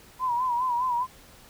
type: tone with vibrato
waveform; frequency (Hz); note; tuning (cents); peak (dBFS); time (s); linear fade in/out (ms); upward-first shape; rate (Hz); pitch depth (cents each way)
sine; 987.8; B5; 0; -23; 0.19-1.07; 50; sine; 4.9; 79
effects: pink hiss -52 dBFS RMS until 1.49 s